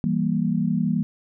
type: chord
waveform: sine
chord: E diminished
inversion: none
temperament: equal with one note detuned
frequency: 164.81 / 196 / 235 Hz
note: E3 / G3 / Bb3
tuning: 0 / 0 / +14 cents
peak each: -24 dBFS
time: 0.04-1.03 s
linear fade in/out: 0 ms
effects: none